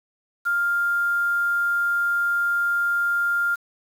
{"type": "tone with quantisation", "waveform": "sine", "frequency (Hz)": 1400, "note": "F6", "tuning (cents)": 4, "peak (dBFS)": -19, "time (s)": [0.45, 3.56], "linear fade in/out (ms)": 20, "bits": 7, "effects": []}